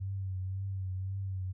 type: tone with vibrato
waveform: sine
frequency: 95.3 Hz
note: G2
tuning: 48 cents flat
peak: -33 dBFS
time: 0-1.53 s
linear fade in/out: 20 ms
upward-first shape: triangle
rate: 1.9 Hz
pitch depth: 50 cents each way
effects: none